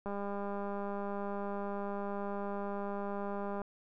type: click train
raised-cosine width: 1 ms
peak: -26 dBFS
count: 716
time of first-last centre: 0.06-3.617 s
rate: 201 Hz
effects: none